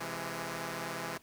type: chord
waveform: 5% pulse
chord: C augmented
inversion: none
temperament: equal with one note detuned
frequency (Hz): 130.81 / 167.11 / 207.7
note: C3 / E3 / G#3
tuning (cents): 0 / +24 / 0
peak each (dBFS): -31 / -28 / -31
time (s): 0-1.18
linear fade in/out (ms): 10
effects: pink hiss -62 dBFS RMS until 1.22 s